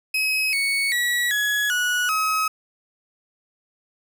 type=tone with pitch steps; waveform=35% pulse; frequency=2551 / 2221 / 1933.3 / 1683 / 1465.2 / 1275.5 Hz; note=D#7 / C#7 / B6 / G#6 / F#6 / D#6; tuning=+43 / +3 / -37 / +23 / -17 / +43 cents; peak=-18 dBFS; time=0.14-2.48 s; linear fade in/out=5 ms; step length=390 ms; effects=none